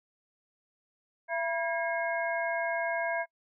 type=tone cluster; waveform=sine; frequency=673 / 969 / 1628 / 2155 Hz; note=E5 / B5 / G#6 / C#7; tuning=+36 / -33 / -35 / -49 cents; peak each=-31 / -37 / -34 / -37 dBFS; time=1.28-3.26 s; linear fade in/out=50 ms; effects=noise-tail reverb RT60 0.1 s tail -26 dB re dry